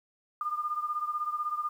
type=beating tone pair; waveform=sine; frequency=1206 / 1222 Hz; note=D6 / D#6; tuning=+46 / -32 cents; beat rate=16 Hz; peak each=-31 / -35 dBFS; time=0.41-1.69 s; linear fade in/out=2 ms; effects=10-bit